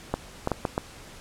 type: clicks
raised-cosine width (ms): 1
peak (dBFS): -10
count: 5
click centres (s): 0.14 / 0.474 / 0.517 / 0.652 / 0.779
effects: pink hiss -46 dBFS RMS until 1.2 s + low-pass 10000 Hz 12 dB/octave